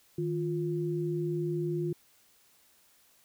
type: tone pair together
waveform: sine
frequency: 155.9 / 350 Hz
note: D#3 / F4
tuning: +4 / +4 cents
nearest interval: octave + major second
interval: 1400 cents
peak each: -32 / -31 dBFS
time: 0.18-1.93 s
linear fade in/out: 5 ms
effects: white hiss -64 dBFS RMS until 3.24 s